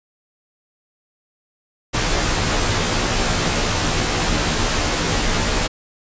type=noise with comb filter; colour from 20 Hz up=pink; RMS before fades=-19 dBFS; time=1.93-5.68 s; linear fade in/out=20 ms; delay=15 ms; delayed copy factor=-0.95; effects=resampled to 16000 Hz